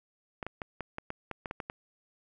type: clicks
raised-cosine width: 0.5 ms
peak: -21 dBFS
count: 11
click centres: 0.428 / 0.466 / 0.618 / 0.807 / 0.984 / 1.104 / 1.313 / 1.458 / 1.511 / 1.602 / 1.699 s
effects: none